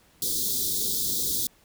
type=band-stop noise; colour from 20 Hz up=white; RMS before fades=-27 dBFS; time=0.22-1.47 s; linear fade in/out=2 ms; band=490 to 3400 Hz; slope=96 dB/octave; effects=pink hiss -60 dBFS RMS until 1.64 s